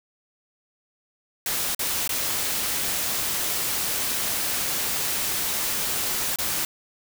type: noise with dropouts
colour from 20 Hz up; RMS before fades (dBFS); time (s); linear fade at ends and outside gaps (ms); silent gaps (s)
white; -26; 1.46-6.65; 2; 1.748-1.792 / 2.077-2.092 / 6.36-6.386
effects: none